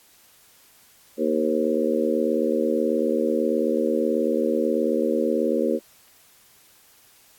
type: harmonic tone with a mistuned harmonic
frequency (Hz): 78.4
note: D#2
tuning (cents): +14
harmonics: 3 / 4 / 5 / 6 / 7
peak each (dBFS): -26 / -26 / -26 / -26 / -26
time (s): 1.17-5.8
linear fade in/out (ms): 50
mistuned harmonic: 7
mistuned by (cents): -33
effects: white hiss -55 dBFS RMS until 7.38 s + AAC 64 kbps